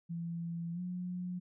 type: tone with pitch glide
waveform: sine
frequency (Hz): 168.7 to 179.77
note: E3 to F#3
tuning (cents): +40 to -50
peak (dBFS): -36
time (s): 0.09-1.4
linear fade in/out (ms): 20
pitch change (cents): +110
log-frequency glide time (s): 0.73-0.8
effects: none